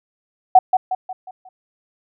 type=tone with echo; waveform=sine; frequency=745 Hz; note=F#5; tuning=12 cents sharp; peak=-4 dBFS; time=0.55-0.59 s; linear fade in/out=5 ms; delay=180 ms; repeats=5; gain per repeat=-7 dB; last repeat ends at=1.49 s; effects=none